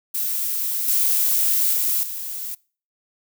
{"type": "noise with level steps", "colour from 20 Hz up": "violet", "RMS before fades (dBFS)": [-24, -19, -21, -30], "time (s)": [0.14, 2.55], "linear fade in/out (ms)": 10, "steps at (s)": [0.88, 1.73, 2.03], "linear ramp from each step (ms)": 2, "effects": ["noise-tail reverb RT60 0.4 s tail -24 dB re dry"]}